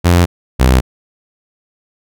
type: tone pair in turn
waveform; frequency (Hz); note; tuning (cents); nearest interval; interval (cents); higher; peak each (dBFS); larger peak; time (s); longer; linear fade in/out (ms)
sawtooth; 87.31 / 63.98; F2 / C2; 0 / -38; perfect fourth; 538; first; -3; neither; 0.04-0.26 / 0.59-0.81; neither; 20
effects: none